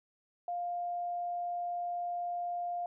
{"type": "tone", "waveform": "sine", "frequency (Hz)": 702, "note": "F5", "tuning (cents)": 9, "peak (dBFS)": -33, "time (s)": [0.48, 2.86], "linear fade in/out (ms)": 2, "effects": []}